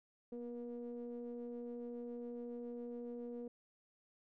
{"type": "ring-modulated tone", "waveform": "triangle", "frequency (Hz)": 118.8, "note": "A#2", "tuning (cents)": 33, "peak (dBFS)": -38, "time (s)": [0.32, 3.48], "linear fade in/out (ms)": 5, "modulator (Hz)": 360, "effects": []}